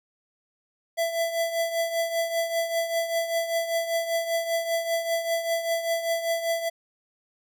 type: tone with tremolo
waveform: square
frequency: 667 Hz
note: E5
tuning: 20 cents sharp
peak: -22 dBFS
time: 0.97-6.7 s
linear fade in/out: 20 ms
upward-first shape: triangle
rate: 5.1 Hz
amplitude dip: 70%
effects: none